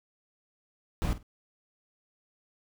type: noise with echo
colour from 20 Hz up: brown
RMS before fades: -28 dBFS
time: 1.02-1.13 s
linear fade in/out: 0 ms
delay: 49 ms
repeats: 2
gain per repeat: -14 dB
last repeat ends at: 1.228 s
effects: none